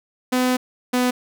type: tone pair in turn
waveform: sawtooth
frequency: 252.7 / 249.4 Hz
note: B3 / B3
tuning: +40 / +17 cents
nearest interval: unison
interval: 23 cents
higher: first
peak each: -13 dBFS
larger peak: neither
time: 0.32-0.57 / 0.93-1.11 s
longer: first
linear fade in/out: 10 ms
effects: none